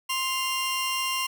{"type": "tone pair together", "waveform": "sawtooth", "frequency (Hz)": [1049.6, 2794], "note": ["C6", "F7"], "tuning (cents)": [5, 0], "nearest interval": "octave + perfect fourth", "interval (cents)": 1695, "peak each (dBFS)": -25, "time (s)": [0.09, 1.27], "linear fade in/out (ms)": 10, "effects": []}